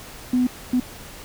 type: tone bursts at uneven times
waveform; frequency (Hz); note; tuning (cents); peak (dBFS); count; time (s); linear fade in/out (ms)
sine; 250; B3; +21; -15; 2; 0.33-0.47 / 0.73-0.8; 5
effects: tanh soft clip ceiling -11 dBFS + pink hiss -40 dBFS RMS until 1.24 s